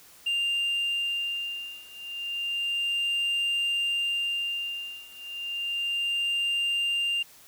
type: beating tone pair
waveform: sine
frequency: 2794 / 2794.31 Hz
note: F7 / F7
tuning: 0 / 0 cents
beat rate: 0.31 Hz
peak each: -28 / -27 dBFS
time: 0.26-7.23 s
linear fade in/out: 10 ms
effects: tanh soft clip ceiling -23 dBFS + white hiss -53 dBFS RMS until 7.47 s